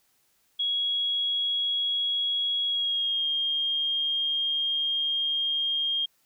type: tone with pitch glide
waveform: sine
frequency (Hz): 3322 to 3224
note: G#7 to G7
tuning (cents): 0 to +48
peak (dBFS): -24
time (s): 0.59-6.06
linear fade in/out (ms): 10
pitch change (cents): -52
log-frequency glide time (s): 2.66-3.27
effects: white hiss -68 dBFS RMS until 6.25 s